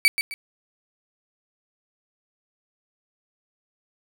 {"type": "tone with echo", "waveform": "35% pulse", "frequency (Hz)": 2287, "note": "D7", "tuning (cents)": -47, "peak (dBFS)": -11, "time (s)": [0.05, 0.08], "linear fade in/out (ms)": 0, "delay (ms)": 130, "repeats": 2, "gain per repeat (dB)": -9, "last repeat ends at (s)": 0.34, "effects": []}